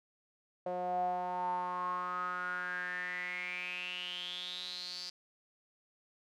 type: tone with band-pass filter sweep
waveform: sawtooth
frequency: 179.9 Hz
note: F#3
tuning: 48 cents flat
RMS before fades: -38 dBFS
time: 0.66-5.1 s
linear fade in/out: 5 ms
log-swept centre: 610 to 4800 Hz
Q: 9.6
effects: none